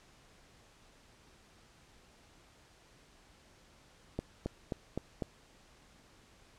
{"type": "accelerating click train", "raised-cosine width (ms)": 2, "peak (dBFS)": -21, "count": 5, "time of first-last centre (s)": [4.19, 5.222], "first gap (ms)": 270, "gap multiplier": 0.97, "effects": ["pink hiss -62 dBFS RMS until 6.58 s", "low-pass 8000 Hz 12 dB/octave"]}